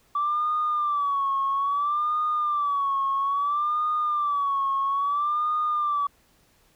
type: tone with vibrato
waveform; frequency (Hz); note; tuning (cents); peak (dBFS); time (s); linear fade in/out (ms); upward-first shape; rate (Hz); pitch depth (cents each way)
sine; 1156; D6; -28; -21; 0.15-6.07; 5; sine; 0.6; 100
effects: tanh soft clip ceiling -17 dBFS + pink hiss -62 dBFS RMS until 6.75 s